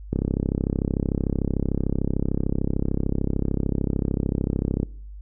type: click train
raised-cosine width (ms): 3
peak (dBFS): -10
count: 158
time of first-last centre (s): 0.13-4.831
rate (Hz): 33.4
effects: noise-tail reverb RT60 0.6 s tail -24 dB re dry + added 50 Hz sine -36 dBFS peak until 5.21 s